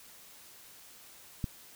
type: click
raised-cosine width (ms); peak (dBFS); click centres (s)
5; -19; 1.442
effects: white hiss -54 dBFS RMS until 1.75 s